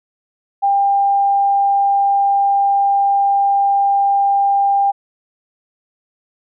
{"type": "tone", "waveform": "sine", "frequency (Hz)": 797, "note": "G5", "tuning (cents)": 28, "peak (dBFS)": -11, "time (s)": [0.62, 4.92], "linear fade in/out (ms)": 20, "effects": []}